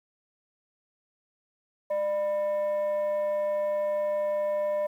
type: tone pair together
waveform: sine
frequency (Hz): 599 / 990.1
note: D5 / B5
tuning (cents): +34 / +4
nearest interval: major sixth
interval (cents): 870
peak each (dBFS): -23 / -35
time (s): 1.9-4.87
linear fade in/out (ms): 10
effects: tanh soft clip ceiling -23 dBFS + 10-bit